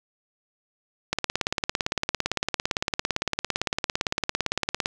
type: click train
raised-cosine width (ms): 0.2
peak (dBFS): -6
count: 67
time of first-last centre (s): 1.13-4.859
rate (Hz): 17.7
effects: none